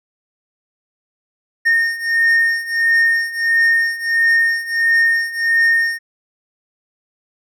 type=beating tone pair; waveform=triangle; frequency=1835 / 1836.5 Hz; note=A#6 / A#6; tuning=-28 / -26 cents; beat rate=1.5 Hz; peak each=-16 / -13 dBFS; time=1.65-5.99 s; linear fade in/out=20 ms; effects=none